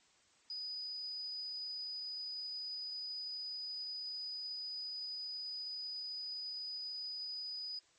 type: tone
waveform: sine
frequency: 4966 Hz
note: D#8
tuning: 4 cents flat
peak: -40 dBFS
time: 0.5-7.79 s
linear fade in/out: 2 ms
effects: white hiss -69 dBFS RMS until 7.98 s + MP3 32 kbps